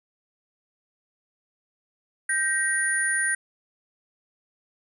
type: tone cluster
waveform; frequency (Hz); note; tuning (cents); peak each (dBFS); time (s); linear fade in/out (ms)
sine; 1563 / 1885 / 9530; G6 / A#6 / D9; -6 / +19 / +24; -26; 2.29-3.35; 5
effects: none